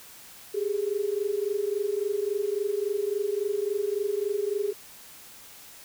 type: tone pair together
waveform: sine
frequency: 396.8 / 420.4 Hz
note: G4 / G#4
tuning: +21 / +21 cents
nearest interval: minor second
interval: 100 cents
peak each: -28 dBFS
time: 0.54-4.73 s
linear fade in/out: 10 ms
effects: white hiss -48 dBFS RMS until 5.84 s